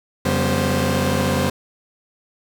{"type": "tone cluster", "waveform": "sawtooth", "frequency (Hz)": [89, 140, 194.2, 242.8, 525], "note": ["F2", "C#3", "G3", "B3", "C5"], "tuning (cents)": [33, 18, -16, -29, 6], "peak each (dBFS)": -20, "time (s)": [0.25, 1.5], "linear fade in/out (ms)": 5, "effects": []}